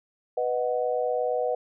sine chord, B major, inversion none, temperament equal, 493.9 / 622.3 / 740 Hz, B4 / D#5 / F#5, 0 / 0 / 0 cents, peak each -26 / -29 / -30 dBFS, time 0.37-1.55 s, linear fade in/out 5 ms, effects none

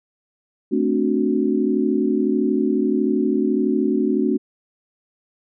sine chord, D dominant seventh, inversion second, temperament equal, 220 / 261.6 / 293.7 / 370 Hz, A3 / C4 / D4 / F#4, 0 / 0 / 0 / 0 cents, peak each -22 dBFS, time 0.71-4.38 s, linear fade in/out 20 ms, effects none

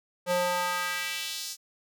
square tone with high-pass filter sweep, 178.1 Hz, F3, 34 cents sharp, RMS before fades -30 dBFS, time 0.26-1.57 s, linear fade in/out 50 ms, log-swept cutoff 430 to 5900 Hz, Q 1.6, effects none

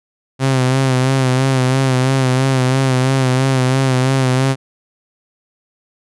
sawtooth tone with vibrato, 130.9 Hz, C3, 1 cent sharp, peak -8 dBFS, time 0.39-4.56 s, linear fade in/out 50 ms, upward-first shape sine, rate 3 Hz, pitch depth 48 cents each way, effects resampled to 24000 Hz

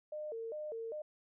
sine tone with vibrato, 525 Hz, C5, 6 cents sharp, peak -39 dBFS, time 0.12-1.02 s, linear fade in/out 5 ms, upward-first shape square, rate 2.5 Hz, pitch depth 250 cents each way, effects none

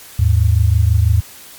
sine tone pair together, 79 / 105.09 Hz, D#2 / G#2, +27 / +21 cents, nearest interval perfect fourth, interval 494 cents, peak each -12 dBFS, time 0.19-1.21 s, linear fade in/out 5 ms, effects white hiss -38 dBFS RMS until 1.58 s + MP3 96 kbps

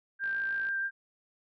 sine tone with vibrato, 1584 Hz, G6, 18 cents sharp, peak -29 dBFS, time 0.19-0.91 s, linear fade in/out 50 ms, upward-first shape sine, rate 6.3 Hz, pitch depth 9 cents each way
click train, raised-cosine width 0.3 ms, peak -34 dBFS, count 26, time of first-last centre 0.24-0.687 s, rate 55.9 Hz
effects none

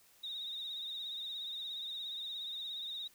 sine tone with vibrato, 3729 Hz, A#7, in tune, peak -39 dBFS, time 0.23-3.08 s, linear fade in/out 10 ms, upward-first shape triangle, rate 17 Hz, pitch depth 70 cents each way, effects white hiss -65 dBFS RMS until 3.14 s

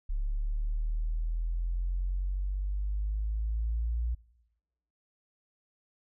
sine exponential sweep, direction up, 35 to 59 Hz, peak -27 dBFS, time 0.09-4.15 s, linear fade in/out 10 ms, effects noise-tail reverb RT60 1.0 s tail -23 dB re dry + tanh soft clip ceiling -23 dBFS

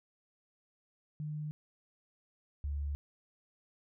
sine tone pair in turn, 151.3 / 71.9 Hz, D#3 / D2, -48 / -36 cents, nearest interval octave + minor second, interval 1288 cents, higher first, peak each -36 / -33 dBFS, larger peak second, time 1.2-1.51 / 2.64-2.95 s, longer neither, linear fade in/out 0 ms, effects none

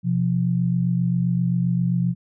sine tone pair together, 127.22 / 174.8 Hz, C3 / F3, -48 / +2 cents, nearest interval tritone, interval 550 cents, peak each -22 / -20 dBFS, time 0.03-2.15 s, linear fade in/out 50 ms, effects none

